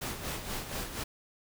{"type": "noise with tremolo", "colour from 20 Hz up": "pink", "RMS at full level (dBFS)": -35, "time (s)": [0.01, 1.04], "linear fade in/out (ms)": 10, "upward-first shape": "sine", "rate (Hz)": 4.2, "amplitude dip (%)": 60, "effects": []}